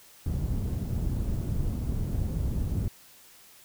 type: low-pass noise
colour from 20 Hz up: white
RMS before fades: -29 dBFS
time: 0.26-2.88 s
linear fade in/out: 2 ms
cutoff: 110 Hz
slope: 12 dB/octave
effects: white hiss -54 dBFS RMS until 3.64 s